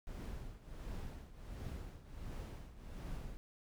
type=noise with tremolo; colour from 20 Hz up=brown; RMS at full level=-43 dBFS; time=0.07-3.37 s; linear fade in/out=0 ms; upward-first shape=triangle; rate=1.4 Hz; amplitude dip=80%; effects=none